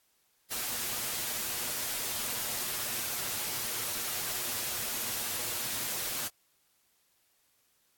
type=noise with comb filter; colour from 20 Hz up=white; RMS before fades=-34 dBFS; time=0.5-6.29 s; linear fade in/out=20 ms; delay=8.3 ms; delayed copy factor=+0.5; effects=white hiss -71 dBFS RMS until 7.97 s + AAC 64 kbps